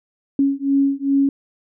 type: beating tone pair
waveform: sine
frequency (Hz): 275.3 / 277.8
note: C#4 / C#4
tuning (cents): -12 / +4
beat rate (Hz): 2.5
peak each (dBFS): -18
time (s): 0.39-1.29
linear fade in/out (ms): 2
effects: none